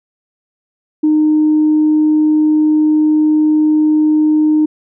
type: tone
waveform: sine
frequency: 306.8 Hz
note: D#4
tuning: 24 cents flat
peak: -7 dBFS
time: 1.03-4.66 s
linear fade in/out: 10 ms
effects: tanh soft clip ceiling -4 dBFS

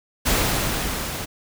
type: noise with level ramp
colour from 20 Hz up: pink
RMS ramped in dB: -19 to -30 dBFS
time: 0.25-1.26 s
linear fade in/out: 20 ms
effects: none

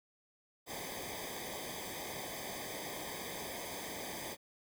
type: noise with comb filter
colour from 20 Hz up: pink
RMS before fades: -43 dBFS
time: 0.66-4.37 s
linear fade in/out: 50 ms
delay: 0.72 ms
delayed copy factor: -1
effects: none

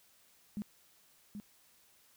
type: tone with echo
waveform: sine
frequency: 207 Hz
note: G#3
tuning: 5 cents flat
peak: -35 dBFS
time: 0.57-0.62 s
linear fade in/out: 0 ms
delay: 780 ms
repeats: 1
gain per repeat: -6 dB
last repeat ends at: 1.4 s
effects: white hiss -66 dBFS RMS until 2.16 s

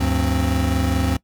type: tone cluster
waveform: square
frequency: 74.7 / 99.6 / 179.4 / 263.6 Hz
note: D2 / G2 / F3 / C4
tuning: +30 / +28 / +47 / +13 cents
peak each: -22 / -24 / -28 / -24 dBFS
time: 0-1.17 s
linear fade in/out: 10 ms
effects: noise-tail reverb RT60 0.1 s tail -21 dB re dry

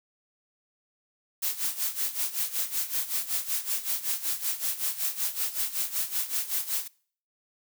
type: noise with tremolo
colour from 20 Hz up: blue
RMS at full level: -27 dBFS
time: 1.42-6.88 s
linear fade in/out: 10 ms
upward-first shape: sine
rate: 5.3 Hz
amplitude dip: 80%
effects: noise-tail reverb RT60 0.5 s tail -23 dB re dry

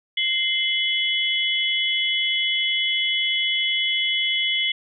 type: tone cluster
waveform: sine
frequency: 2087 / 3001 / 3369 Hz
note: C7 / F#7 / G#7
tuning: -5 / +24 / +24 cents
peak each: -24 dBFS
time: 0.17-4.72 s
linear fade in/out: 5 ms
effects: none

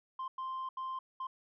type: tone bursts at uneven times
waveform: sine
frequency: 1046.5 Hz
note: C6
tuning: in tune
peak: -34 dBFS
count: 4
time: 0.19-0.28 / 0.38-0.69 / 0.77-0.99 / 1.2-1.27 s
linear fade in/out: 5 ms
effects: tanh soft clip ceiling -35 dBFS

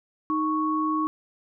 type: tone pair together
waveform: sine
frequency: 311.1 / 1108.7 Hz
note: D#4 / C#6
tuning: 0 / 0 cents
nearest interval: octave + minor seventh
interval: 2200 cents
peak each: -25 dBFS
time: 0.3-1.07 s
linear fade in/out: 0 ms
effects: none

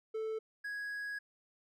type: tone pair in turn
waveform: triangle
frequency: 440 / 1661.2 Hz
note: A4 / G#6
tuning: 0 / 0 cents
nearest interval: octave + major seventh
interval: 2300 cents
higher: second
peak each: -33 / -36 dBFS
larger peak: first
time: 0.14-0.39 / 0.64-1.19 s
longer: second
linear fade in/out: 10 ms
effects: none

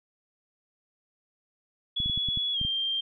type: tone with pitch glide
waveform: sine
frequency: 3385 to 3177 Hz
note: G#7 to G7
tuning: +32 to +23 cents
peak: -26 dBFS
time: 1.96-3.01 s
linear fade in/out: 10 ms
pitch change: -109 cents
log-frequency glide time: 2.53-2.59 s
type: clicks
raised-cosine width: 5 ms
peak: -23 dBFS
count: 8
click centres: 2.002 / 2.06 / 2.098 / 2.176 / 2.287 / 2.374 / 2.614 / 2.65 s
effects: none

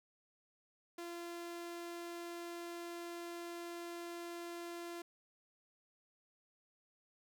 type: tone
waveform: sawtooth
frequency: 343.3 Hz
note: F4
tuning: 30 cents flat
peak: -40 dBFS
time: 0.98-5.02 s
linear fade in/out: 5 ms
effects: none

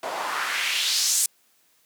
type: noise with band-pass filter sweep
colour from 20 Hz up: white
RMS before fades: -25 dBFS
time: 0.03-1.26 s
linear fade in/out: 2 ms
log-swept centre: 610 to 8600 Hz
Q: 2
effects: white hiss -63 dBFS RMS until 1.85 s + high-pass 150 Hz 12 dB/octave

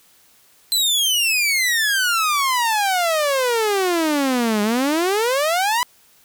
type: exponential two-way sweep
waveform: sawtooth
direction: down then up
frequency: 4100 to 203.9 to 1011 Hz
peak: -13 dBFS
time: 0.72-5.83 s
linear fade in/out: 0 ms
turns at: 4.62 s
effects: white hiss -54 dBFS RMS until 6.24 s

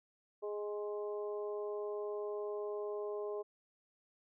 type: harmonic tone with a mistuned harmonic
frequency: 207.7 Hz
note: G#3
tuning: in tune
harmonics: 2 / 3 / 4 / 5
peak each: -38 / -45 / -53 / -51 dBFS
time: 0.42-3.43 s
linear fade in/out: 20 ms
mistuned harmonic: 5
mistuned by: +16 cents
effects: none

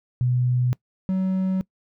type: tone pair in turn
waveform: sine / triangle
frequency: 124.5 / 188.33 Hz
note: B2 / F#3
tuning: +14 / +31 cents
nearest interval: perfect fifth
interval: 717 cents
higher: second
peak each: -18 dBFS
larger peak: neither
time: 0.21-0.73 / 1.09-1.61 s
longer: neither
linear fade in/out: 0 ms
effects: noise-tail reverb RT60 0.1 s tail -22 dB re dry

